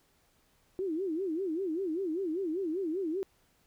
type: tone with vibrato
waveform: sine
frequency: 349.2 Hz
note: F4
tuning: in tune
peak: -30 dBFS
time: 0.79-3.23 s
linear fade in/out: 0 ms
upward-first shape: sine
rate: 5.1 Hz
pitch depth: 220 cents each way
effects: pink hiss -69 dBFS RMS until 3.66 s